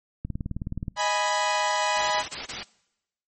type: click train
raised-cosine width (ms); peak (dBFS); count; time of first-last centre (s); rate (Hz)
5; -18; 13; 0.25-0.882; 19
type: chord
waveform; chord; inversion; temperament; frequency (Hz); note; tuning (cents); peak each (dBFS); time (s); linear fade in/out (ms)
sawtooth; G# minor; second; equal; 622.3 / 830.6 / 987.8; D#5 / G#5 / B5; 0 / 0 / 0; -25 / -23 / -22; 0.96-2.24; 50
type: noise bursts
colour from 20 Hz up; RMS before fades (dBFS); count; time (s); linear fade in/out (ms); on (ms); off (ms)
white; -31; 4; 1.96-2.635; 10; 150; 25
effects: noise-tail reverb RT60 0.9 s tail -24 dB re dry + MP3 32 kbps